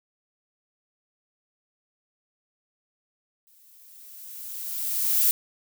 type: noise with exponential growth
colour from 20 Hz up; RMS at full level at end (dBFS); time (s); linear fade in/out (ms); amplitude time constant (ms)
violet; -19; 3.47-5.31; 0; 400
effects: none